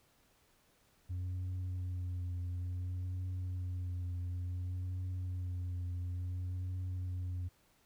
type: tone with vibrato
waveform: sine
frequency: 90.2 Hz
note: F#2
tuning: 44 cents flat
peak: -33 dBFS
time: 1.09-7.49 s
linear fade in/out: 20 ms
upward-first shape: triangle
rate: 0.57 Hz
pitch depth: 32 cents each way
effects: tanh soft clip ceiling -35 dBFS + pink hiss -70 dBFS RMS until 7.85 s